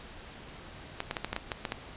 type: clicks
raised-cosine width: 0.3 ms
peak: -15 dBFS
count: 9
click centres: 1.004 / 1.111 / 1.168 / 1.246 / 1.33 / 1.364 / 1.518 / 1.652 / 1.721 s
effects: pink hiss -47 dBFS RMS until 1.96 s + resampled to 8000 Hz